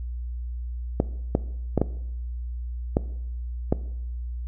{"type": "clicks", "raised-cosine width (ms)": 2, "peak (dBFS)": -6, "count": 6, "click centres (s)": [1.001, 1.351, 1.777, 1.816, 2.969, 3.725], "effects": ["noise-tail reverb RT60 0.8 s tail -18 dB re dry", "added 60 Hz sine -29 dBFS peak until 4.47 s"]}